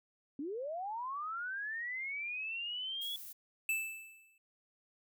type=linear sweep; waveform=sine; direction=up; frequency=263 to 3404 Hz; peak=-37 dBFS; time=0.39-3.16 s; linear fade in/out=2 ms
type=noise; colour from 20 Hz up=violet; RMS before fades=-48 dBFS; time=3.01-3.33 s; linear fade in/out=10 ms
type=tone with exponential decay; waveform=square; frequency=2637 Hz; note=E7; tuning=in tune; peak=-30 dBFS; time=3.69-4.38 s; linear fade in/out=2 ms; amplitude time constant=150 ms
effects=none